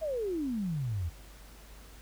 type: exponential sweep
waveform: sine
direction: down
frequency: 662 to 77.78 Hz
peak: -30 dBFS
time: 0.01-1.1 s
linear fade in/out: 20 ms
effects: added 50 Hz sine -50 dBFS peak until 2.01 s + pink hiss -55 dBFS RMS until 2.01 s